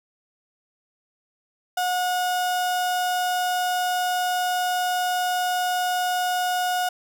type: tone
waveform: 35% pulse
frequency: 725 Hz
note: F#5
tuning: 35 cents flat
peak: -20 dBFS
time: 1.77-6.89 s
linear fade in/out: 5 ms
effects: none